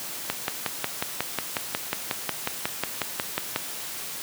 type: click train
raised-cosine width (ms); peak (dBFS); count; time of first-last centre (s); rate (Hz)
0.3; -8; 19; 0.3-3.561; 5.52
effects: white hiss -35 dBFS RMS until 4.22 s + high-pass 100 Hz 12 dB/octave